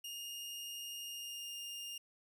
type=tone with pitch glide; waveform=sawtooth; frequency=2838 to 2818 Hz; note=F7 to F7; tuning=+27 to +15 cents; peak=-40 dBFS; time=0.04-1.98 s; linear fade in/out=5 ms; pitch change=-12 cents; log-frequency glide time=1.02-1.55 s; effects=none